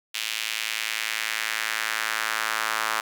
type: tone with high-pass filter sweep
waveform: sawtooth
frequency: 110 Hz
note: A2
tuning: in tune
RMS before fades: -28 dBFS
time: 0.14-3.01 s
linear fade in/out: 10 ms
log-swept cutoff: 2800 to 1200 Hz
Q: 1.8
effects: none